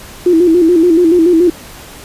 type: tone with vibrato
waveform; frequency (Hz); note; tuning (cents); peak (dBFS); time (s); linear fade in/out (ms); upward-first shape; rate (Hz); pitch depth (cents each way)
sine; 340; F4; -46; -5; 0.26-1.5; 5; square; 7; 79
effects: pink hiss -33 dBFS RMS until 2.04 s + resampled to 32000 Hz